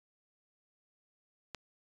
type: click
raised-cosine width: 0.2 ms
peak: -23 dBFS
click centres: 1.547 s
effects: resampled to 24000 Hz